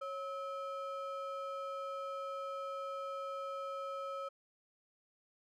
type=ring-modulated tone; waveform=triangle; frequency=921 Hz; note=A#5; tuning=21 cents flat; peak=-34 dBFS; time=0.01-4.29 s; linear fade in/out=10 ms; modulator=372 Hz; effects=none